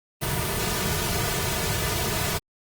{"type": "noise with comb filter", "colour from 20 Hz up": "pink", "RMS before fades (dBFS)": -26, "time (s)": [0.21, 2.39], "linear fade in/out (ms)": 20, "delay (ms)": 3.7, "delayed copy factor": -0.95, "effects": ["Opus 32 kbps"]}